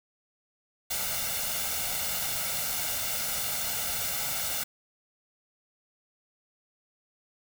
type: noise with comb filter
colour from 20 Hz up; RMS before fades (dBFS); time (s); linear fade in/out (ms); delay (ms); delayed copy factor
white; -31; 0.9-4.64; 10; 1.4; +0.7
effects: none